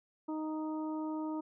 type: harmonic tone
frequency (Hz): 311.1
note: D#4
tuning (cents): 0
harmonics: 1 / 2 / 3 / 4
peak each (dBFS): -35 / -46 / -44 / -51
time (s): 0.28-1.41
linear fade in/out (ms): 10
effects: none